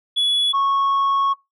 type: tone pair in turn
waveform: sine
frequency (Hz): 3399 / 1102.6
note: G#7 / C#6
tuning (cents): +39 / -10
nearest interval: octave + perfect fifth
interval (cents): 1949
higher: first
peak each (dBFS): -13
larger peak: neither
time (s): 0.16-0.53 / 0.53-1.34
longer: second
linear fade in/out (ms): 20
effects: noise-tail reverb RT60 0.2 s tail -22 dB re dry + tanh soft clip ceiling -15 dBFS